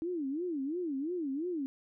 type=tone with vibrato; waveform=sine; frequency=311 Hz; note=D#4; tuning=1 cent flat; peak=-32 dBFS; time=0.02-1.66 s; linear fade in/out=0 ms; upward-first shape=sine; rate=2.9 Hz; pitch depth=270 cents each way; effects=none